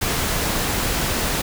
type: noise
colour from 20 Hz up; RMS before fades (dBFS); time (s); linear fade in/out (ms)
pink; -22; 0.01-1.42; 10
effects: none